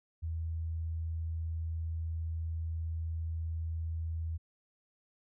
sine tone, 81.5 Hz, E2, 19 cents flat, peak -33 dBFS, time 0.22-4.38 s, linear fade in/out 20 ms, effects none

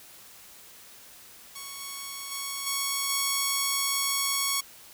5% pulse tone with level steps, 1108.7 Hz, C#6, in tune, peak -26 / -24 / -20 / -15 / -13 dBFS, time 1.55-4.61 s, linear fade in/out 10 ms, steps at 1.8 / 2.31 / 2.66 / 3.09 s, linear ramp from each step 10 ms, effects white hiss -50 dBFS RMS until 4.93 s

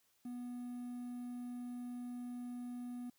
triangle tone with quantisation, 244.7 Hz, B3, 16 cents flat, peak -40 dBFS, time 0.25-3.1 s, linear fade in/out 5 ms, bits 11, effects white hiss -75 dBFS RMS until 3.18 s

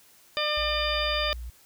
harmonic tone, 601 Hz, D5, 40 cents sharp, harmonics 1 / 2 / 3 / 4 / 5 / 6 / 8, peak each -30 / -32 / -34 / -33 / -34 / -31 / -34 dBFS, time 0.37-1.33 s, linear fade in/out 0 ms
sine tone, 59.5 Hz, A#1, 36 cents sharp, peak -34 dBFS, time 0.57-1.5 s, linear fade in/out 5 ms
effects white hiss -57 dBFS RMS until 1.65 s

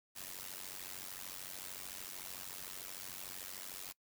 white noise with amplitude modulation, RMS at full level -43 dBFS, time 0.15-3.93 s, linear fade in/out 20 ms, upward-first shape sine, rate 93.4 Hz, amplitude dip 90%, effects noise-tail reverb RT60 0.1 s tail -23 dB re dry

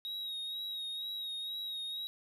triangle tone with vibrato, 3792 Hz, A#7, 29 cents sharp, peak -36 dBFS, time 0.05-2.07 s, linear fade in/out 0 ms, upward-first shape sine, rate 2.1 Hz, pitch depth 36 cents each way, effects none

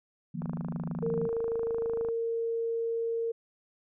sine chord, Eb suspended second, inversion none, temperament equal, 155.56 / 174.61 / 233.1 Hz, Eb3 / F3 / Bb3, 0 / 0 / 0 cents, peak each -37 / -35 / -39 dBFS, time 0.34-1.28 s, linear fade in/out 10 ms
click train, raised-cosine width 1 ms, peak -27 dBFS, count 45, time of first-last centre 0.42-2.087 s, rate 26.4 Hz
sine tone, 459.4 Hz, A#4, 25 cents flat, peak -28 dBFS, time 1.02-3.32 s, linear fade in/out 10 ms
effects none

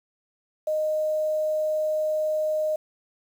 sine tone, 618 Hz, D#5, 12 cents flat, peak -22 dBFS, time 0.67-2.76 s, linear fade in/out 5 ms, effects 8-bit

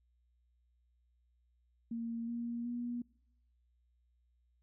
sine tone with pitch steps, 231.1 / 235.8 / 240.6 Hz, A#3 / A#3 / B3, -15 / +20 / -45 cents, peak -36 dBFS, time 1.91-3.02 s, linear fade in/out 5 ms, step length 370 ms, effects noise-tail reverb RT60 0.8 s tail -25 dB re dry + added 60 Hz sine -70 dBFS peak until 4.62 s

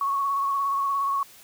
sine tone with vibrato, 1108.7 Hz, C#6, in tune, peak -22 dBFS, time 0.01-1.23 s, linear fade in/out 2 ms, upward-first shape sine, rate 17 Hz, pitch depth 28 cents each way, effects white hiss -50 dBFS RMS until 1.43 s

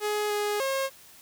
sawtooth tone with pitch steps, 419.4 / 415.3 / 539 Hz, G#4 / G#4 / C#5, +17 / 0 / -49 cents, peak -22 dBFS, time 0-0.9 s, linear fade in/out 50 ms, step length 300 ms, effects white hiss -52 dBFS RMS until 1.21 s

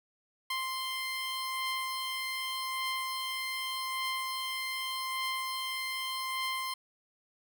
15% pulse beating tone pair, 1046.5 / 1047.34 Hz, C6 / C6, 0 / +1 cents, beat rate 0.84 Hz, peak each -27 / -36 dBFS, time 0.5-6.74 s, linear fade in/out 5 ms, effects none

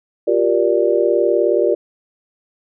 sine chord, G minor seventh, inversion third, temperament just, 352.8 / 392 / 470.4 / 588 Hz, F4 / G4 / Bb4 / D5, +18 / 0 / +16 / +2 cents, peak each -18 dBFS, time 0.27-1.75 s, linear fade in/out 10 ms, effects none

